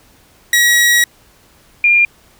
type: tone pair in turn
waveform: sawtooth / sine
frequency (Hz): 1912 / 2403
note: A#6 / D7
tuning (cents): +43 / +39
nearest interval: major third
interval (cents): 396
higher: second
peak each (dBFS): -5 / -7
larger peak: first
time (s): 0.53-1.04 / 1.84-2.05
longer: first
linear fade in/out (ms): 2
effects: pink hiss -49 dBFS RMS until 2.39 s